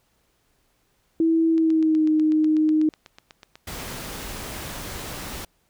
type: tone with pitch glide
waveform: sine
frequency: 326.3 to 310.1 Hz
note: E4 to D#4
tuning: -18 to -6 cents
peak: -16 dBFS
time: 1.2-2.89 s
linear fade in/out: 2 ms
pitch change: -88 cents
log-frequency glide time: 1.51-2.07 s
type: click train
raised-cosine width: 0.2 ms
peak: -25 dBFS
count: 21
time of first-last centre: 1.58-4.049 s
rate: 8.1 Hz
type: noise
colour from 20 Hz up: pink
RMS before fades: -34 dBFS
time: 3.67-5.45 s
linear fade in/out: 5 ms
effects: pink hiss -67 dBFS RMS until 5.69 s